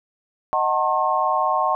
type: chord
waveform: sine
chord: D# diminished seventh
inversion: none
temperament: just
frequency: 622.3 / 746.7 / 896 / 1075.3 Hz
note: D#5 / F#5 / A5 / C6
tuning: 0 / +16 / +31 / +47 cents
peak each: -25 / -23 / -24 / -21 dBFS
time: 0.53-1.75 s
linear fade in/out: 0 ms
effects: none